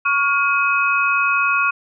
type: tone cluster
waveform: sine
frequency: 1119 / 1414 / 2532 Hz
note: C#6 / F6 / D#7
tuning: +16 / +21 / +30 cents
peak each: -19 dBFS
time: 0.05-1.71 s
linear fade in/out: 10 ms
effects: none